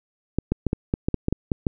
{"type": "clicks", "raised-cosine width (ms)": 3, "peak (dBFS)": -8, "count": 11, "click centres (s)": [0.386, 0.52, 0.667, 0.731, 0.939, 1.085, 1.143, 1.284, 1.326, 1.518, 1.668], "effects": []}